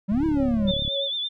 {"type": "exponential two-way sweep", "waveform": "triangle", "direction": "up then down", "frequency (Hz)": [185, 329.6, 185], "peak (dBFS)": -18, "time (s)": [0.08, 0.72], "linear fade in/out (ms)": 20, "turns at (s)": 0.25}
{"type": "click train", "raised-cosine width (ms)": 5, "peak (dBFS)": -19, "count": 28, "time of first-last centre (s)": [0.12, 0.878], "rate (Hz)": 35.6}
{"type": "tone with tremolo", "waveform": "sine", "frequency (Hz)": 554.4, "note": "C#5", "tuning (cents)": 0, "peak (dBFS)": -25, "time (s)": [0.35, 1.11], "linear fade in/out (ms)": 50, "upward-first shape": "triangle", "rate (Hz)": 3.5, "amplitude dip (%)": 95}
{"type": "tone with vibrato", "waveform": "sine", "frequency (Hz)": 3516, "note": "A7", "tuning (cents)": -2, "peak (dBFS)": -25, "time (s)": [0.67, 1.29], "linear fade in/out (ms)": 20, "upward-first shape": "sine", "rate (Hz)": 8.8, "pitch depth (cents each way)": 47}
{"effects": []}